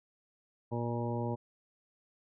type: harmonic tone with a mistuned harmonic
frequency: 118.7 Hz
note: A#2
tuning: 32 cents sharp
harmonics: 1 / 2 / 3 / 4 / 5 / 7 / 8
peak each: -35 / -38 / -40 / -41 / -42 / -43 / -44 dBFS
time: 0.71-1.36 s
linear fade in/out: 20 ms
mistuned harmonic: 1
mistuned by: -18 cents
effects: none